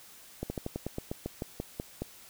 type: slowing click train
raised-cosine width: 2 ms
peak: -20 dBFS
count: 13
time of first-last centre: 0.43-2.02 s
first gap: 70 ms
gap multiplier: 1.11
effects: white hiss -53 dBFS RMS until 2.29 s